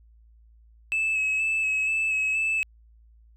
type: tone with vibrato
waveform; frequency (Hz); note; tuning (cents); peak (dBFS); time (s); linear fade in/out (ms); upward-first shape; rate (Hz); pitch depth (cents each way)
sine; 2597; E7; -26; -20; 0.92-2.63; 0; square; 2.1; 19
effects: tanh soft clip ceiling -21 dBFS + added 56 Hz sine -52 dBFS peak until 3.36 s